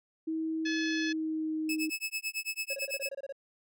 sine tone with pitch glide, 320 to 313.4 Hz, D#4 to D#4, +49 to +13 cents, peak -30 dBFS, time 0.27-1.9 s, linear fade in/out 10 ms, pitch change -36 cents, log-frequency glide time 0.79-1.54 s
harmonic tone, 857 Hz, A5, 46 cents flat, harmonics 2 / 3 / 4 / 5 / 6 / 7, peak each -35 / -39 / -41 / -43 / -45 / -46 dBFS, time 0.65-1.13 s, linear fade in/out 10 ms
sawtooth tone with tremolo, 2600 Hz, E7, 24 cents flat, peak -27 dBFS, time 1.69-3.09 s, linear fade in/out 2 ms, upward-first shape sine, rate 9 Hz, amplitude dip 100%
triangle tone bursts, 551 Hz, C#5, 11 cents flat, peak -34 dBFS, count 11, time 2.7-3.325 s, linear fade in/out 5 ms, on 35 ms, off 24 ms
effects none

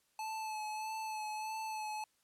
square tone with vibrato, 867 Hz, A5, 26 cents flat, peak -39 dBFS, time 0.19-2.04 s, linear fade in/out 2 ms, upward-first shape sine, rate 1.6 Hz, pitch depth 26 cents each way, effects white hiss -75 dBFS RMS until 2.23 s + low-pass 12000 Hz 12 dB/octave

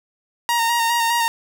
sawtooth tone with vibrato, 932.3 Hz, A#5, in tune, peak -13 dBFS, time 0.49-1.28 s, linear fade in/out 0 ms, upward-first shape square, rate 4.9 Hz, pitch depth 24 cents each way, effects none

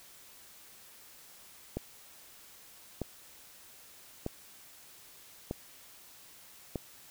click train, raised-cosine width 2 ms, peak -20 dBFS, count 5, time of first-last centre 1.77-6.758 s, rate 0.802 Hz, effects white hiss -55 dBFS RMS until 7.1 s

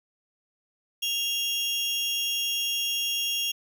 35% pulse tone pair together, 2791 / 3290 Hz, F7 / G#7, -2 / -17 cents, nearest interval minor third, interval 285 cents, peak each -27 dBFS, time 1.02-3.52 s, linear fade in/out 10 ms, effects none

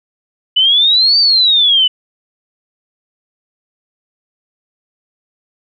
sine exponential two-way sweep, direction up then down, 2960 to 4659 to 2960 Hz, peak -7 dBFS, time 0.56-1.88 s, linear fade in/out 10 ms, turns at 1.19 s, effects none

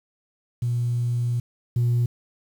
sine tone pair in turn, 120.3 / 120.3 Hz, B2 / B2, -45 / -45 cents, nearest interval unison, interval 0 cents, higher neither, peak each -20 / -16 dBFS, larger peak second, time 0.62-1.4 / 1.76-2.06 s, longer first, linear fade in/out 5 ms, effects tanh soft clip ceiling -16 dBFS + 8-bit

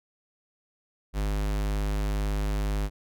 square tone, 51 Hz, G#1, 31 cents flat, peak -26 dBFS, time 1.13-2.9 s, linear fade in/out 50 ms, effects none

